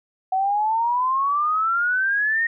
sine exponential sweep, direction up, 747 to 1871 Hz, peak -18 dBFS, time 0.32-2.47 s, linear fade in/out 5 ms, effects none

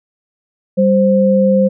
sine tone pair together, 196 / 523.3 Hz, G3 / C5, 0 / 0 cents, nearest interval octave + perfect fourth, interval 1700 cents, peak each -11 dBFS, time 0.77-1.69 s, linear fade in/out 20 ms, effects none

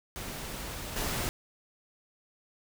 pink noise with level steps, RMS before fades -39 / -32 dBFS, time 0.16-1.29 s, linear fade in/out 0 ms, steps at 0.96 s, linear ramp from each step 5 ms, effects none

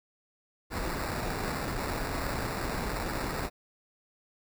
pink noise with sample-and-hold, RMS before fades -33 dBFS, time 0.7-3.5 s, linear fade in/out 50 ms, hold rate 3150 Hz, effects none

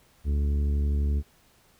harmonic tone, 72 Hz, D2, 34 cents flat, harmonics 1 / 2 / 3 / 4 / 5 / 6, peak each -22 / -39 / -37 / -44 / -46 / -46 dBFS, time 0.24-1.23 s, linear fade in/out 50 ms, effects pink hiss -61 dBFS RMS until 1.79 s

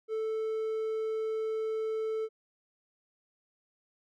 triangle tone, 440 Hz, A4, in tune, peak -28 dBFS, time 0.08-2.29 s, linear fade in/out 50 ms, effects none

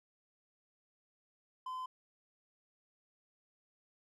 triangle tone, 1024 Hz, C6, 38 cents flat, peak -37 dBFS, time 1.66-1.86 s, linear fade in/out 5 ms, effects none

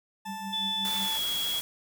sine tone with tremolo, 196 Hz, G3, in tune, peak -34 dBFS, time 0.25-1.1 s, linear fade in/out 50 ms, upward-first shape triangle, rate 5.5 Hz, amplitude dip 95%
40% pulse tone, 880 Hz, A5, in tune, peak -35 dBFS, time 0.25-1.18 s, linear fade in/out 10 ms
sine tone with pitch glide, 3480 to 3332 Hz, A7 to G#7, -20 to +5 cents, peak -28 dBFS, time 0.52-1.61 s, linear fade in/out 20 ms, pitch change -75 cents, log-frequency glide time 0.96-1.21 s
white noise, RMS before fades -36 dBFS, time 0.85-1.61 s, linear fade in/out 0 ms
effects none

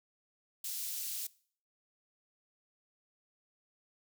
white high-pass noise, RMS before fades -39 dBFS, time 0.64-1.27 s, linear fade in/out 5 ms, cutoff 4200 Hz, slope 12 dB/octave, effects noise-tail reverb RT60 0.5 s tail -21 dB re dry

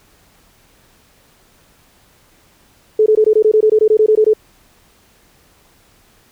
sine tone bursts, 431.9 Hz, A4, 32 cents flat, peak -7 dBFS, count 15, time 2.99-4.335 s, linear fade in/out 5 ms, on 71 ms, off 20 ms, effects pink hiss -52 dBFS RMS until 6.31 s

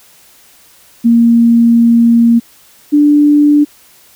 sine tone pair in turn, 233.2 / 293.8 Hz, A#3 / D4, +1 / +1 cents, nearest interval major third, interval 400 cents, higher second, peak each -4 dBFS, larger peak neither, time 1.04-2.4 / 2.92-3.65 s, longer first, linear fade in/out 20 ms, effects white hiss -44 dBFS RMS until 4.15 s

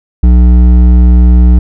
triangle tone with hard clipping, 60.7 Hz, B1, 29 cents flat, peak -3 dBFS, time 0.23-1.59 s, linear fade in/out 5 ms, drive 13 dB, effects none

